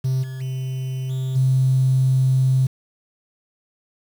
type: tone with level steps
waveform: triangle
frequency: 130.81 Hz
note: C3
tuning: in tune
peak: -15 / -26 / -21 / -19 / -10 dBFS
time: 0.04-2.67 s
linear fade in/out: 10 ms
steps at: 0.22 / 0.4 / 1.09 / 1.35 s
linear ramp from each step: 20 ms
effects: tanh soft clip ceiling -12 dBFS + 7-bit